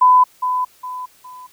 sine tone with echo, 1004 Hz, B5, 28 cents sharp, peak -7 dBFS, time 0.01-0.24 s, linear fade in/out 10 ms, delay 410 ms, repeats 3, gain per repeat -9 dB, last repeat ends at 1.47 s, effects white hiss -52 dBFS RMS until 1.52 s

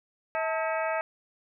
harmonic tone with a mistuned harmonic, 321.4 Hz, E4, 44 cents flat, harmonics 2 / 3 / 4 / 5 / 6 / 7 / 8, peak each -29 / -33 / -35 / -37 / -39 / -40 / -41 dBFS, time 0.35-1.01 s, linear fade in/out 0 ms, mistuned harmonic 3, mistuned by -140 cents, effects none

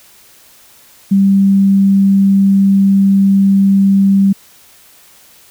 sine tone, 196 Hz, G3, in tune, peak -6 dBFS, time 1.11-4.33 s, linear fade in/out 10 ms, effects white hiss -44 dBFS RMS until 5.5 s

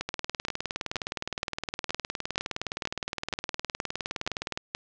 two click trains, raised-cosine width 0.2 ms, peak -13 / -12 dBFS, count 88 / 11, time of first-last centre 0.09-4.575 / 0.01-4.749 s, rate 19.4 / 2.11 Hz, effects low-pass 7000 Hz 12 dB/octave

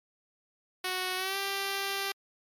5% pulse tone with pitch glide, 369.4 to 393.6 Hz, F#4 to G4, -3 to +7 cents, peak -19 dBFS, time 0.84-2.12 s, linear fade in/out 5 ms, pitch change +110 cents, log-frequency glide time 1.16-1.37 s, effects MP3 96 kbps

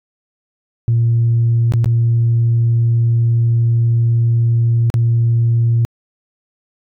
sine tone with dropouts, 116.54 Hz, A#2, in tune, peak -9 dBFS, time 0.88-5.85 s, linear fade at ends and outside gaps 0 ms, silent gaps 1.722-1.737 / 1.844-1.858 / 4.901-4.941 s, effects tanh soft clip ceiling -7 dBFS

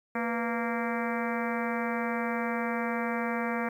harmonic tone with a mistuned harmonic, 231.6 Hz, A#3, 11 cents flat, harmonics 1 / 2 / 3 / 4 / 5 / 6 / 7 / 8 / 9 / 10, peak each -32 / -35 / -37 / -38 / -39 / -40 / -40 / -41 / -42 / -42 dBFS, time 0.15-3.69 s, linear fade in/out 5 ms, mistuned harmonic 2, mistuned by +94 cents, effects 10-bit

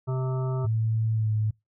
harmonic tone, 130 Hz, C3, 11 cents flat, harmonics 1 / 3 / 5 / 7 / 9 / 10, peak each -25 / -35 / -39 / -42 / -44 / -45 dBFS, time 0.07-0.67 s, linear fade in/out 20 ms
sine tone with pitch glide, 111.2 to 107.85 Hz, A2 to A2, +19 to -34 cents, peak -22 dBFS, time 0.64-1.51 s, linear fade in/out 10 ms, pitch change -53 cents, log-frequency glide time 1.12-1.32 s
effects noise-tail reverb RT60 0.2 s tail -25 dB re dry

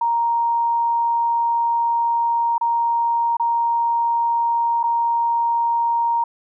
sine tone with dropouts, 934 Hz, A#5, 3 cents sharp, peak -16 dBFS, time 0.01-6.24 s, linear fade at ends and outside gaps 5 ms, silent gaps 2.581-2.611 / 3.369-3.397 / 4.831-4.837 s, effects none

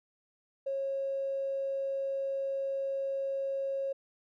triangle tone with tanh clipping, 545 Hz, C#5, 29 cents flat, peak -30 dBFS, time 0.66-3.93 s, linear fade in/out 10 ms, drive 2 dB, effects none

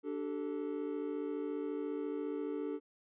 triangle chord, D suspended fourth, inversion none, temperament equal with one note detuned, 293.7 / 385.5 / 440 Hz, D4 / G4 / A4, 0 / -29 / 0 cents, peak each -37 / -40 / -38 dBFS, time 0.03-2.8 s, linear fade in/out 50 ms, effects resampled to 8000 Hz

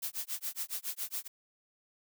blue noise with tremolo, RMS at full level -35 dBFS, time 0.02-1.28 s, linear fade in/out 10 ms, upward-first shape sine, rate 7.2 Hz, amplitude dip 100%, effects none

